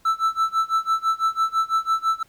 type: tone with tremolo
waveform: triangle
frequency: 1322 Hz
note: E6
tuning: 5 cents sharp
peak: -14 dBFS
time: 0.05-2.23 s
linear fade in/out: 5 ms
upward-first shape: sine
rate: 6 Hz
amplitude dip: 95%
effects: pink hiss -59 dBFS RMS until 2.28 s